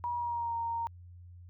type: tone with pitch glide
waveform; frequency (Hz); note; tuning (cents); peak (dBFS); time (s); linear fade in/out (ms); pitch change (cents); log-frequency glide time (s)
sine; 960 to 926.8; B5 to A#5; -49 to -10; -31; 0.04-0.87; 0; -61; 0.16-0.56
effects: added 88 Hz sine -48 dBFS peak until 1.49 s